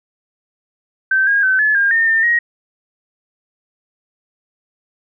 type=tone with pitch steps; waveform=sine; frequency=1549 / 1630 / 1530 / 1718 / 1611 / 1823 / 1804 / 1886 Hz; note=G6 / G#6 / G6 / A6 / G6 / A#6 / A6 / A#6; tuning=-21 / -33 / -42 / -42 / +47 / -39 / +43 / +20 cents; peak=-11 dBFS; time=1.11-2.39 s; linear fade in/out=5 ms; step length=160 ms; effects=none